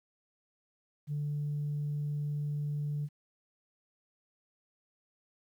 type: tone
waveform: sine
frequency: 146.83 Hz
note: D3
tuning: in tune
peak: -30 dBFS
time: 1.07-3.09 s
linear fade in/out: 50 ms
effects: tanh soft clip ceiling -28 dBFS + 11-bit